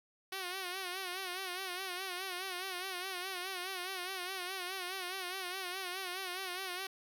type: tone with vibrato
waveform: 5% pulse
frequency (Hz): 370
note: F#4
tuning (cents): 0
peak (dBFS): -27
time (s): 0.32-6.87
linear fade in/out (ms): 5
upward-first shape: sine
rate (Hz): 4.8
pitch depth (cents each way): 80
effects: none